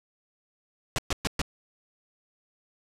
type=noise bursts; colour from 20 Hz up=pink; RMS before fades=-26 dBFS; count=4; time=0.96-1.416 s; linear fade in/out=0 ms; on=24 ms; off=120 ms; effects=low-pass 8000 Hz 12 dB/octave